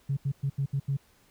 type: tone bursts at uneven times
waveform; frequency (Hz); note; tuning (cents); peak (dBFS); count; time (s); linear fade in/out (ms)
sine; 138.3; C#3; -4; -24; 6; 0.09-0.17 / 0.25-0.32 / 0.43-0.5 / 0.58-0.66 / 0.73-0.8 / 0.88-0.97; 10
effects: tanh soft clip ceiling -20 dBFS + pink hiss -63 dBFS RMS until 1.3 s